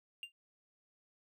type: tone with exponential decay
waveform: triangle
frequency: 2794 Hz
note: F7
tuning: in tune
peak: -36 dBFS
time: 0.23-0.32 s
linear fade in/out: 1 ms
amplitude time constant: 19 ms
effects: none